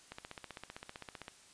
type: click train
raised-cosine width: 0.3 ms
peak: -28 dBFS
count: 19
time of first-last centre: 0.12-1.281 s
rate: 15.5 Hz
effects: white hiss -60 dBFS RMS until 1.53 s + resampled to 22050 Hz